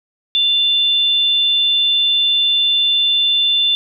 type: tone pair together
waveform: sine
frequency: 2794 / 3520 Hz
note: F7 / A7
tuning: 0 / 0 cents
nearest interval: major third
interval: 400 cents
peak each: -23 / -12 dBFS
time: 0.35-3.75 s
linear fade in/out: 0 ms
effects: none